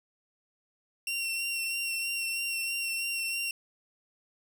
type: tone with vibrato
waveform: sawtooth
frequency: 2735 Hz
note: F7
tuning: 37 cents flat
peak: -27 dBFS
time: 1.07-3.51 s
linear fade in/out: 2 ms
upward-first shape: sine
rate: 3.1 Hz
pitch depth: 20 cents each way
effects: none